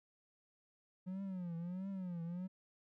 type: tone with vibrato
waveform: triangle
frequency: 180.9 Hz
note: F#3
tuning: 39 cents flat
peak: -38 dBFS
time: 1.06-2.48 s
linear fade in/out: 20 ms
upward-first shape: triangle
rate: 1.5 Hz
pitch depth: 160 cents each way
effects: none